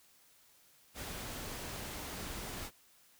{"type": "noise", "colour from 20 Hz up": "pink", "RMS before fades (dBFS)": -43, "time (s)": [0.94, 2.71], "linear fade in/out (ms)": 50, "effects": ["white hiss -65 dBFS RMS until 3.19 s"]}